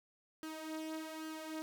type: tone with flanger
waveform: sawtooth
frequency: 315.6 Hz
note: D#4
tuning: 25 cents sharp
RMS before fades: -44 dBFS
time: 0.43-1.62 s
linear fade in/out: 0 ms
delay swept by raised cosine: 0.65 to 3.55 ms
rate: 1.2 Hz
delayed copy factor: +0.6
effects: none